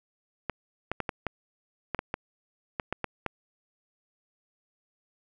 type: clicks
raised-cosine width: 0.5 ms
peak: -14 dBFS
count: 12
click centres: 0.497 / 0.916 / 1.003 / 1.092 / 1.267 / 1.947 / 1.991 / 2.141 / 2.798 / 2.926 / 3.043 / 3.263 s
effects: none